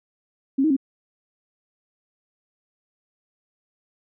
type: tone with pitch steps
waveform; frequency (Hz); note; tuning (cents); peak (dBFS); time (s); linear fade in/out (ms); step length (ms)
sine; 270.6 / 314.7 / 270; C#4 / D#4 / C#4; -42 / +20 / -45; -16; 0.58-0.766; 10; 62
effects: none